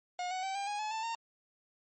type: tone with pitch steps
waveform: 45% pulse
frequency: 719 / 744.4 / 770.6 / 797.8 / 825.9 / 855 / 885.2 / 916.4 Hz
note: F#5 / F#5 / G5 / G5 / G#5 / A5 / A5 / A#5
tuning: -50 / +10 / -30 / +30 / -10 / -50 / +10 / -30 cents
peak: -34 dBFS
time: 0.19-1.15 s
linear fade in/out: 2 ms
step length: 120 ms
effects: MP3 32 kbps